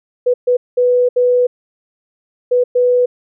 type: tone bursts at uneven times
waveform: sine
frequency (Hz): 493.9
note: B4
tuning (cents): 0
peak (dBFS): -9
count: 6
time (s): 0.26-0.34 / 0.47-0.57 / 0.77-1.09 / 1.16-1.47 / 2.51-2.64 / 2.75-3.06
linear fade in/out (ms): 10
effects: none